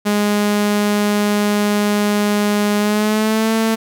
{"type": "tone with pitch glide", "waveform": "sawtooth", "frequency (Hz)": [207, 223.1], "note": ["G#3", "A3"], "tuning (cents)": [-5, 24], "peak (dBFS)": -10, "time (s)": [0.05, 3.76], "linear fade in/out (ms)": 20, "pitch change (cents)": 129, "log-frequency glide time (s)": [2.78, 3.52], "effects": []}